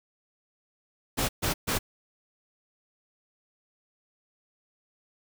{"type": "noise bursts", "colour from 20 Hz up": "pink", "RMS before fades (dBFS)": -27, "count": 3, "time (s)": [1.17, 1.79], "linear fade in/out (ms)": 20, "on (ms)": 120, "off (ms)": 130, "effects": []}